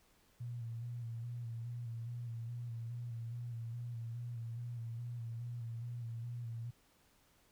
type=tone with vibrato; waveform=sine; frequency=117.7 Hz; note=A#2; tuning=17 cents sharp; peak=-40 dBFS; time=0.4-6.71 s; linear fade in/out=10 ms; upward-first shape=square; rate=2.4 Hz; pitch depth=35 cents each way; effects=pink hiss -70 dBFS RMS until 7.51 s